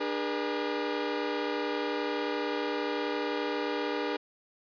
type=tone cluster; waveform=sawtooth; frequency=297.9 / 409.3 / 480.7 Hz; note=D4 / G#4 / B4; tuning=+25 / -25 / -47 cents; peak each=-30 dBFS; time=0-4.17 s; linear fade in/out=10 ms; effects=resampled to 11025 Hz + 10-bit